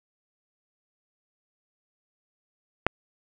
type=click; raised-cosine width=0.5 ms; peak=-4 dBFS; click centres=2.866 s; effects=none